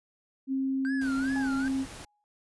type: tone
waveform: sine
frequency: 267.1 Hz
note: C4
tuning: 36 cents sharp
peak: -26 dBFS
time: 0.47-1.86 s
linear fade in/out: 50 ms
type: tone with vibrato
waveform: triangle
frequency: 1533 Hz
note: G6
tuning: 39 cents flat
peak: -33 dBFS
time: 0.85-1.68 s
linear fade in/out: 0 ms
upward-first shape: sine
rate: 2.5 Hz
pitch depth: 190 cents each way
type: noise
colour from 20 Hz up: pink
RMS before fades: -44 dBFS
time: 1.01-2.05 s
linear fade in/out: 5 ms
type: tone with exponential decay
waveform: sine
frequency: 830.6 Hz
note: G#5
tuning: in tune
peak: -35 dBFS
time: 1.36-2.24 s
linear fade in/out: 0 ms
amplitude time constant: 190 ms
effects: resampled to 24000 Hz